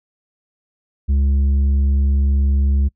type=tone with tanh clipping; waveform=sine; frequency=69.3 Hz; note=C#2; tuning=in tune; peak=-14 dBFS; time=1.08-2.89 s; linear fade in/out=20 ms; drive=6 dB; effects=noise-tail reverb RT60 0.1 s tail -25 dB re dry